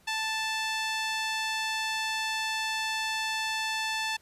sawtooth tone with band-pass filter, 880 Hz, A5, in tune, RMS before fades -31 dBFS, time 0.07-4.17 s, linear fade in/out 10 ms, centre 3300 Hz, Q 0.77, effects pink hiss -62 dBFS RMS until 4.21 s + resampled to 32000 Hz

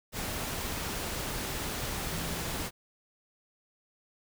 sine tone in noise, 164.81 Hz, E3, in tune, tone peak -40 dBFS, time 2.1-2.52 s, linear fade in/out 50 ms, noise pink, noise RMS -35 dBFS, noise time 0.12-2.71 s, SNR -8 dB, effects none

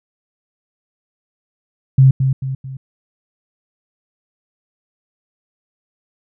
sine tone with echo, 133 Hz, C3, 29 cents sharp, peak -5 dBFS, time 1.98-2.11 s, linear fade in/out 5 ms, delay 220 ms, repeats 3, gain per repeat -7 dB, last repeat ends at 2.77 s, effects none

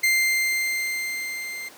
40% pulse tone with level ramp, 2093 Hz, C7, in tune, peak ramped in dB -16 to -31 dBFS, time 0.03-1.69 s, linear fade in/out 10 ms, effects pink hiss -46 dBFS RMS until 1.77 s + high-pass 300 Hz 12 dB/octave

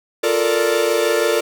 45% pulse chord, Bb major seventh, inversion second, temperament equal, 349.2 / 440 / 466.2 / 587.3 Hz, F4 / A4 / Bb4 / D5, 0 / 0 / 0 / 0 cents, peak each -23 / -20 / -20 / -21 dBFS, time 0.23-1.41 s, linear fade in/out 10 ms, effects none

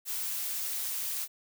blue noise, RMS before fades -34 dBFS, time 0.05-1.28 s, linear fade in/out 50 ms, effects none

